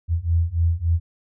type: beating tone pair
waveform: sine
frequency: 82.2 / 85.7 Hz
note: E2 / F2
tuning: -4 / -32 cents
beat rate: 3.5 Hz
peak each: -21 / -20 dBFS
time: 0.08-1 s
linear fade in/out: 50 ms
effects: none